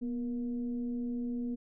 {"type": "tone with frequency modulation", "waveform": "sine", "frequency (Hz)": 243.1, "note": "B3", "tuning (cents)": -27, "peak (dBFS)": -32, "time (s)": [0.01, 1.56], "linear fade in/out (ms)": 20, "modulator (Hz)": 226, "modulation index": 0.39, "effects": []}